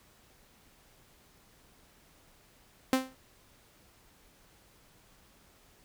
sawtooth tone with exponential decay, 261.1 Hz, C4, 3 cents flat, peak -17 dBFS, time 2.93-3.15 s, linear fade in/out 1 ms, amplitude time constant 46 ms, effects pink hiss -62 dBFS RMS until 5.84 s

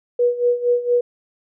sine tone with tremolo, 485.3 Hz, B4, 30 cents flat, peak -12 dBFS, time 0.19-1.01 s, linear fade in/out 5 ms, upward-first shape sine, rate 4.3 Hz, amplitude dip 80%, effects none

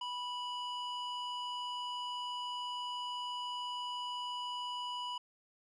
square tone with band-pass filter, 983 Hz, B5, 8 cents flat, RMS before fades -40 dBFS, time 0.01-5.18 s, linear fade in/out 5 ms, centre 2100 Hz, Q 6.7, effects resampled to 24000 Hz

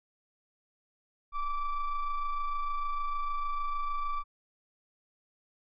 triangle ring-modulated tone, 587.3 Hz, D5, in tune, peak -24 dBFS, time 1.32-4.24 s, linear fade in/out 50 ms, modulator 574 Hz, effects resampled to 11025 Hz

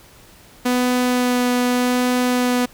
sawtooth tone with vibrato, 248 Hz, B3, 7 cents sharp, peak -12 dBFS, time 0.65-2.66 s, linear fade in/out 10 ms, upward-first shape sine, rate 0.84 Hz, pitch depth 8 cents each way, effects pink hiss -47 dBFS RMS until 2.73 s

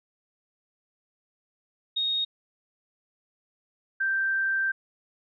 sine tone pair in turn, 3729 / 1567.9 Hz, A#7 / G6, 0 / 0 cents, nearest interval octave + minor third, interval 1500 cents, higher first, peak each -24 / -23 dBFS, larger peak second, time 1.96-2.25 / 4-4.72 s, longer second, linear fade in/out 10 ms, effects none

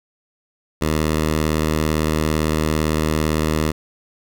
10% pulse tone, 77.78 Hz, D#2, in tune, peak -9 dBFS, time 0.81-3.72 s, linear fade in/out 10 ms, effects none

